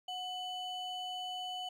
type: ring-modulated tone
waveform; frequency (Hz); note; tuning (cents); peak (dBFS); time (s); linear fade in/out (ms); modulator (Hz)
triangle; 1864.7; A#6; 0; -33; 0.08-1.69; 5; 1130
effects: none